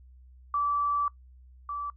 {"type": "tone pair in turn", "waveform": "sine", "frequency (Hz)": [1158, 1158], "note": ["D6", "D6"], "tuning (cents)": [-25, -25], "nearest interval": "unison", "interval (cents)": 0, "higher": "neither", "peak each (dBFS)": [-24, -31], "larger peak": "first", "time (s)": [[0.54, 1.08], [1.69, 1.9]], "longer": "first", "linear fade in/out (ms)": 2, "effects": ["noise-tail reverb RT60 0.1 s tail -21 dB re dry", "added 63 Hz sine -50 dBFS peak until 1.96 s"]}